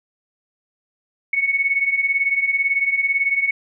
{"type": "beating tone pair", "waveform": "sine", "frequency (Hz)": [2200, 2218], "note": ["C#7", "C#7"], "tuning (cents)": [-14, 0], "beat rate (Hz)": 18, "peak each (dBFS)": [-22, -18], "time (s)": [1.33, 3.51], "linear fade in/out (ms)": 5, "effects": []}